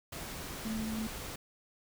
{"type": "tone in noise", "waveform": "sine", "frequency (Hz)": 220, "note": "A3", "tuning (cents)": 0, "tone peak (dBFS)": -34, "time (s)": [0.65, 1.07], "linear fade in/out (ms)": 5, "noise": "pink", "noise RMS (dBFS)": -42, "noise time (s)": [0.12, 1.36], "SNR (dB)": 5, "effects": []}